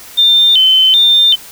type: tone with vibrato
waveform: sine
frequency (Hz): 3322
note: G#7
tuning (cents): 0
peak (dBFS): -5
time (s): 0.17-1.36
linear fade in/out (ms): 20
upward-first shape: square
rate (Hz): 1.3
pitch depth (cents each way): 140
effects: white hiss -34 dBFS RMS until 1.51 s